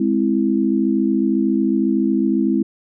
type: chord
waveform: sine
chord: Ab augmented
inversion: none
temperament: equal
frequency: 207.7 / 261.6 / 329.6 Hz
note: Ab3 / C4 / E4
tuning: 0 / 0 / 0 cents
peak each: -19 dBFS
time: 0-2.63 s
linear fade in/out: 5 ms
effects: none